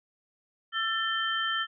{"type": "tone cluster", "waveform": "sine", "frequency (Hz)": [1340, 1777, 3115], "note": ["E6", "A6", "G7"], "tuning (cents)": [28, 17, -12], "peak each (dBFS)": -31, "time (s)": [0.72, 1.67], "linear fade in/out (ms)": 50, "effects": []}